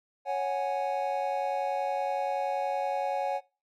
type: chord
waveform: triangle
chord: C# suspended fourth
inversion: none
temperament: equal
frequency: 554.4 / 740 / 830.6 Hz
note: C#5 / F#5 / G#5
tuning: 0 / 0 / 0 cents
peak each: -30 dBFS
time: 0.25-3.41 s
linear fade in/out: 50 ms
effects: noise-tail reverb RT60 0.3 s tail -21 dB re dry